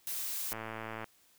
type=noise; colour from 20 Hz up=blue; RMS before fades=-37 dBFS; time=0.07-0.53 s; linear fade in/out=0 ms
type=click train; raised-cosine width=0.5 ms; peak=-25 dBFS; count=59; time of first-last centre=0.52-1.043 s; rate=111 Hz
effects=white hiss -66 dBFS RMS until 1.38 s